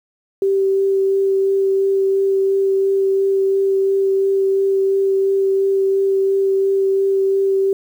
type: tone with vibrato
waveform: sine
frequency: 389.2 Hz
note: G4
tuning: 12 cents flat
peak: -13 dBFS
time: 0.42-7.73 s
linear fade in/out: 2 ms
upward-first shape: sine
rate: 2.9 Hz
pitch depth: 9 cents each way
effects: 8-bit